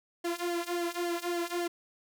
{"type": "tone with flanger", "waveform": "sawtooth", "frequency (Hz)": 346.2, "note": "F4", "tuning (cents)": -15, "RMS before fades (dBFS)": -33, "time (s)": [0.24, 1.68], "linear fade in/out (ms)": 10, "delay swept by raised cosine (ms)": [0.78, 2.88], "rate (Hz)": 3.6, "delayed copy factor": -0.85, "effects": []}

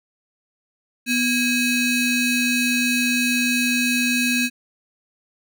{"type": "ring-modulated tone", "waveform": "35% pulse", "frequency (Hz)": 1396.9, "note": "F6", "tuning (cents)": 0, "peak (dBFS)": -13, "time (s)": [1.06, 4.5], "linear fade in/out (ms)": 50, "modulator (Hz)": 1150, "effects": []}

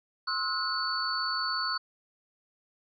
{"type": "tone cluster", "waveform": "sine", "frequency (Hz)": [1058, 1291, 1448, 4477], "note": ["C6", "E6", "F#6", "C#8"], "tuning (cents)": [19, -37, -38, 16], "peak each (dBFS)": [-36, -34, -35, -31], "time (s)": [0.27, 1.78], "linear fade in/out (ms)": 10, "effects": []}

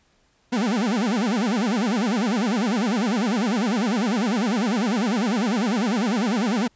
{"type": "tone with vibrato", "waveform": "40% pulse", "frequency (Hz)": 220, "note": "A3", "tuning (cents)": 0, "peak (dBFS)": -19, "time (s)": [0.52, 6.68], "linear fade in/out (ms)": 10, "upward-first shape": "sine", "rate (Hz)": 10, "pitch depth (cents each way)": 260, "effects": ["pink hiss -63 dBFS RMS until 6.75 s", "resampled to 16000 Hz"]}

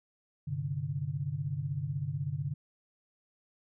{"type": "chord", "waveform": "sine", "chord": "G suspended fourth", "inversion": "none", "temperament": "equal", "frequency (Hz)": [98, 130.81, 146.83], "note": ["G2", "C3", "D3"], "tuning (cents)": [0, 0, 0], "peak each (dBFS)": [-40, -36, -34], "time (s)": [0.47, 2.54], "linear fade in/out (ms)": 10, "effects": []}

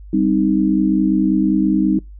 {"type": "chord", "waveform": "sine", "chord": "C minor", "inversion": "second", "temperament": "equal", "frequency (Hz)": [196, 261.6, 311.1], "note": ["G3", "C4", "Eb4"], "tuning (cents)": [0, 0, 0], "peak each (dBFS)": [-17, -19, -16], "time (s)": [0.13, 1.99], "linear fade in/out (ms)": 5, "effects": ["noise-tail reverb RT60 0.2 s tail -26 dB re dry", "added 50 Hz sine -34 dBFS peak until 2.19 s"]}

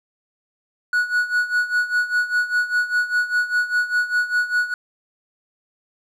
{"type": "tone with tremolo", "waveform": "triangle", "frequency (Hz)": 1465, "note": "F#6", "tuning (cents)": -18, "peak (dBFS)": -13, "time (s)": [0.93, 4.74], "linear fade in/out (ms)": 2, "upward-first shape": "sine", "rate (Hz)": 5, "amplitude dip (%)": 80, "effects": []}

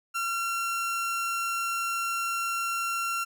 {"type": "tone", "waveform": "30% pulse", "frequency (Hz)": 1367, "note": "F6", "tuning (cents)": -37, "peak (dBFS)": -25, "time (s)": [0.14, 3.25], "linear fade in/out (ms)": 20, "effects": []}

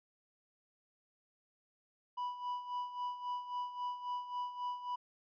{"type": "tone with tremolo", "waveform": "triangle", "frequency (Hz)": 985, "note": "B5", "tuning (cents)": -5, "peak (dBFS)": -33, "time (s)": [2.17, 4.96], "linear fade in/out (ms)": 10, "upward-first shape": "sine", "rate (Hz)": 3.7, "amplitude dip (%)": 70, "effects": ["resampled to 11025 Hz"]}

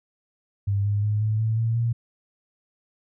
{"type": "tone with pitch steps", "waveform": "sine", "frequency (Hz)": [100, 102.63, 105.34, 108.11, 110.96, 113.88, 116.88], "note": ["G2", "G#2", "G#2", "A2", "A2", "A#2", "A#2"], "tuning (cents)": [35, -20, 25, -30, 15, -40, 5], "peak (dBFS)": -20, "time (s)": [0.67, 1.93], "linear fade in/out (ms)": 10, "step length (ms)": 180, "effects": []}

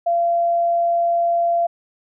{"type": "tone", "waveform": "sine", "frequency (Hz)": 685, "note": "F5", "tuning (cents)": -34, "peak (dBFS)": -15, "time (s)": [0.06, 1.67], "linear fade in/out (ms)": 10, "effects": []}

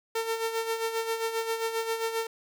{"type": "tone with tremolo", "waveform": "sawtooth", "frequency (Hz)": 452.4, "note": "A4", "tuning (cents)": 48, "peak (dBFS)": -22, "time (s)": [0.15, 2.27], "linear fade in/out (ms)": 5, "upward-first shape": "sine", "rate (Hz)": 7.5, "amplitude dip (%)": 60, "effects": []}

